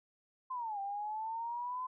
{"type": "linear two-way sweep", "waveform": "sine", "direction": "down then up", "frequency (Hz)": [1046.5, 784, 1025], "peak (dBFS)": -36, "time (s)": [0.5, 1.87], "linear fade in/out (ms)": 10, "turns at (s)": 0.8, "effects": []}